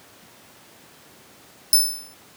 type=tone with exponential decay; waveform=15% pulse; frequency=5274 Hz; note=E8; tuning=in tune; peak=-4 dBFS; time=1.73-2.14 s; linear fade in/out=1 ms; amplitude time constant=88 ms; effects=pink hiss -49 dBFS RMS until 2.36 s + high-pass 150 Hz 12 dB/octave